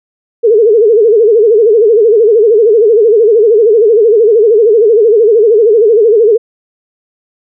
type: tone with vibrato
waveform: sine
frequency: 440 Hz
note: A4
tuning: in tune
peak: -3 dBFS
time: 0.43-6.38 s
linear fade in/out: 20 ms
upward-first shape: sine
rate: 13 Hz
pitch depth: 140 cents each way
effects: none